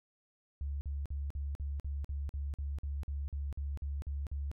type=tone bursts; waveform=sine; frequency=70.7 Hz; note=C#2; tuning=35 cents sharp; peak=-34 dBFS; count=16; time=0.61-4.515 s; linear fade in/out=0 ms; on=200 ms; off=47 ms; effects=none